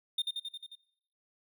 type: tone with echo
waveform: triangle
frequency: 3641 Hz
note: A#7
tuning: 41 cents flat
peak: -26 dBFS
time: 0.18-0.22 s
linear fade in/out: 5 ms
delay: 89 ms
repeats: 6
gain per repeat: -3 dB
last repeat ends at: 0.754 s
effects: noise-tail reverb RT60 0.7 s tail -18 dB re dry